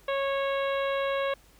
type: harmonic tone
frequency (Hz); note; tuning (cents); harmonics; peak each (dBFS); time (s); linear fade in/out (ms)
550; C#5; -14; 1 / 2 / 3 / 4 / 5 / 6 / 7; -27 / -33 / -37 / -39 / -41 / -43 / -44; 0.08-1.34; 5
effects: added 50 Hz sine -59 dBFS peak until 1.59 s + pink hiss -59 dBFS RMS until 1.59 s